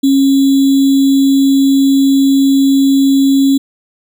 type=tone with sample-and-hold; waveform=sine; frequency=273.1 Hz; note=C#4; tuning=26 cents flat; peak=-6 dBFS; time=0.03-3.58 s; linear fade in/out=10 ms; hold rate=3675 Hz; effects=none